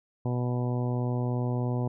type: harmonic tone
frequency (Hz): 123.2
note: B2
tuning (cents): -4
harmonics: 1 / 2 / 3 / 4 / 5 / 6 / 7 / 8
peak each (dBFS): -27 / -33 / -37 / -39 / -41 / -43 / -44 / -45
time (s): 0.25-1.88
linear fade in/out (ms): 5
effects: none